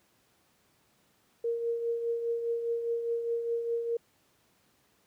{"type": "tone with tremolo", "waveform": "sine", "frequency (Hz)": 466.2, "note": "A#4", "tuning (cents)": 0, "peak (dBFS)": -26, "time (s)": [1.44, 3.97], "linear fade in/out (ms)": 5, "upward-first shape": "triangle", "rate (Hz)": 4.9, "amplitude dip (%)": 55, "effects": ["pink hiss -68 dBFS RMS until 5.06 s", "high-pass 100 Hz 12 dB/octave"]}